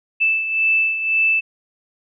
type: beating tone pair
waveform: sine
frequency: 2637 / 2638.9 Hz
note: E7 / E7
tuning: 0 / +1 cents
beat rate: 1.9 Hz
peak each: -16 / -23 dBFS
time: 0.2-1.41 s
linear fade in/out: 20 ms
effects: none